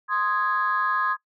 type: chord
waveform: sine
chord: Ab major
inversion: first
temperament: equal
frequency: 1046.5 / 1244.5 / 1661.2 Hz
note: C6 / Eb6 / Ab6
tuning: 0 / 0 / 0 cents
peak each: -25 dBFS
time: 0.08-1.17 s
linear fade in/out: 50 ms
effects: noise-tail reverb RT60 0.1 s tail -19 dB re dry + tanh soft clip ceiling -13 dBFS